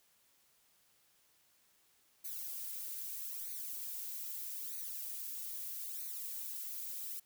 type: noise with flanger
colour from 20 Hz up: violet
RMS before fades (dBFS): -43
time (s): 2.24-7.2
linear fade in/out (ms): 10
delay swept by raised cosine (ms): 0.47 to 3.37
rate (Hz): 0.79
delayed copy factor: +0.85
effects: white hiss -71 dBFS RMS until 7.25 s